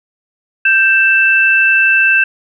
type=tone pair together; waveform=sine; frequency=1568 / 2655 Hz; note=G6 / E7; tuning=0 / +12 cents; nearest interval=major sixth; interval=912 cents; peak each=-10 dBFS; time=0.65-2.24 s; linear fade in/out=5 ms; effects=none

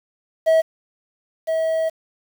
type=tone pair in turn; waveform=triangle; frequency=645 / 645 Hz; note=E5 / E5; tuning=-38 / -38 cents; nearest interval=unison; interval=0 cents; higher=neither; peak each=-10 / -16 dBFS; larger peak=first; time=0.46-0.62 / 1.47-1.9 s; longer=second; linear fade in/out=20 ms; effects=7-bit

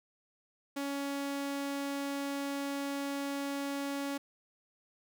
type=tone; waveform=sawtooth; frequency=280 Hz; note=C#4; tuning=18 cents sharp; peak=-30 dBFS; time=0.76-4.18 s; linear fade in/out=10 ms; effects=none

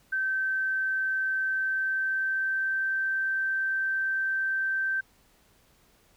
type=tone with pitch glide; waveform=sine; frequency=1547 to 1557.8 Hz; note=G6 to G6; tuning=-23 to -11 cents; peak=-25 dBFS; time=0.12-5.01 s; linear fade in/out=10 ms; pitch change=+12 cents; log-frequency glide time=1.46-2.88 s; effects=pink hiss -63 dBFS RMS until 6.16 s

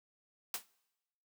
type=noise with exponential decay; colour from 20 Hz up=white; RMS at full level=-33 dBFS; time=0.54-0.66 s; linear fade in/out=2 ms; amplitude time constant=24 ms; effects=noise-tail reverb RT60 1.0 s tail -24 dB re dry + high-pass 200 Hz 12 dB/octave

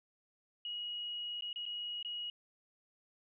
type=tone with dropouts; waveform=sine; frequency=2899 Hz; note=F#7; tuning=36 cents flat; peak=-38 dBFS; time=0.65-2.3 s; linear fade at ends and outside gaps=2 ms; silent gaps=1.409-1.422 / 1.53-1.559 / 1.655-1.662 / 2.028-2.048 s; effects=none

